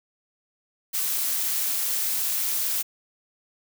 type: noise with amplitude modulation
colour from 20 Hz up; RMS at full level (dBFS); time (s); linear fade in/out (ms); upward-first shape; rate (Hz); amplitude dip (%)
blue; -24; 0.93-2.83; 20; sine; 256; 40
effects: none